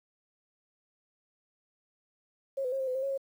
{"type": "tone with pitch steps", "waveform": "sine", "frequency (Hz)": [543, 503, 538, 528, 508, 529, 549, 543], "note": ["C#5", "B4", "C5", "C5", "B4", "C5", "C#5", "C#5"], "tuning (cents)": [-36, 32, 48, 16, 49, 19, -17, -36], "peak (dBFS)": -29, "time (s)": [2.57, 3.178], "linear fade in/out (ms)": 10, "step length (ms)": 76, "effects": ["10-bit"]}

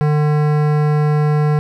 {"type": "tone with hard clipping", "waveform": "sine", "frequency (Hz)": 150, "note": "D3", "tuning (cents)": 37, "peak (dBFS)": -14, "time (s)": [0.01, 1.59], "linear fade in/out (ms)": 0, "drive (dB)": 17, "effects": []}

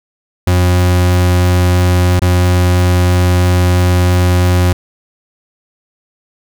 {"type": "tone with dropouts", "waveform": "40% pulse", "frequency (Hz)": 89.7, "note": "F2", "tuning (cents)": 47, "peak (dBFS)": -7, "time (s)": [0.47, 4.73], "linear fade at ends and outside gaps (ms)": 5, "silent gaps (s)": [2.195, 2.218], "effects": []}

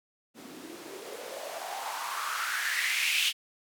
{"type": "noise with band-pass filter sweep", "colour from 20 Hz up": "blue", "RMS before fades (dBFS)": -33, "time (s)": [0.34, 3.33], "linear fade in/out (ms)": 50, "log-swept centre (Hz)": [230, 3000], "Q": 4.4, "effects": []}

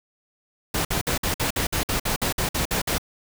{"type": "noise bursts", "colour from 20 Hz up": "pink", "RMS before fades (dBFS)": -24, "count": 14, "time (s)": [0.74, 2.982], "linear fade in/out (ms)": 5, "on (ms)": 110, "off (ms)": 54, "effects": []}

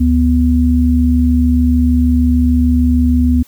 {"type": "tone pair together", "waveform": "sine", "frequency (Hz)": [73.42, 247], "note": ["D2", "B3"], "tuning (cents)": [0, 0], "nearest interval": "octave + major sixth", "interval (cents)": 2100, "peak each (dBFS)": -11, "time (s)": [0, 3.43], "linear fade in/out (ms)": 10, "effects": ["white hiss -47 dBFS RMS until 3.47 s"]}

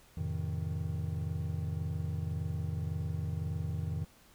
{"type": "chord", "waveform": "triangle", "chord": "F dominant seventh", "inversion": "none", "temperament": "just", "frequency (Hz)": [87.31, 109.13, 130.96, 157.15], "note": ["F2", "A2", "C3", "Eb3"], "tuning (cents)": [0, -14, 2, 18], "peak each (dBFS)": [-34, -39, -40, -35], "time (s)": [0.17, 4.05], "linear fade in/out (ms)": 5, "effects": ["pink hiss -61 dBFS RMS until 4.34 s"]}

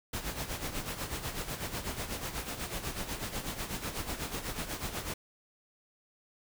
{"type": "noise with tremolo", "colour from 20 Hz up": "pink", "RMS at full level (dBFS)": -35, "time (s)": [0.13, 5.14], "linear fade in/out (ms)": 5, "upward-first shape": "sine", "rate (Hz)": 8.1, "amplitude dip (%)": 65, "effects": []}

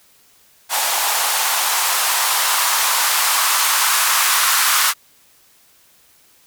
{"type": "noise with band-pass filter sweep", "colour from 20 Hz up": "violet", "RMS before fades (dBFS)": -17, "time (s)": [0.69, 4.94], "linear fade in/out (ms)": 50, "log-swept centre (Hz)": [800, 1200], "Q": 2.7, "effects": ["white hiss -53 dBFS RMS until 6.46 s"]}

